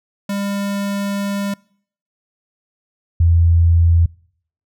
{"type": "tone pair in turn", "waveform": ["square", "sine"], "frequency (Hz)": [200.3, 84.22], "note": ["G3", "E2"], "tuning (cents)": [38, 38], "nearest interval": "octave + minor third", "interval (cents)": 1500, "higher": "first", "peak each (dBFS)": [-20, -9], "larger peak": "second", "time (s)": [[0.29, 1.54], [3.2, 4.06]], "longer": "first", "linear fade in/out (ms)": 5, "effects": ["noise-tail reverb RT60 0.6 s tail -25 dB re dry"]}